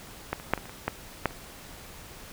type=clicks; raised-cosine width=0.5 ms; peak=-12 / -27 / -6 / -21 / -28 / -27 / -11 / -8 / -29 dBFS; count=9; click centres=0.33 / 0.399 / 0.536 / 0.577 / 0.656 / 0.695 / 0.88 / 1.257 / 1.308 s; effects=pink hiss -46 dBFS RMS until 2.32 s